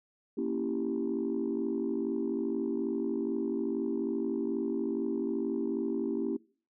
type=chord; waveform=sine; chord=A# diminished seventh; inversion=none; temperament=equal; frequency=233.1 / 277.2 / 329.6 / 392 Hz; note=A#3 / C#4 / E4 / G4; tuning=0 / 0 / 0 / 0 cents; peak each=-34 dBFS; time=0.37-6.37 s; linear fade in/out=10 ms; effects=noise-tail reverb RT60 0.4 s tail -22 dB re dry + tanh soft clip ceiling -22 dBFS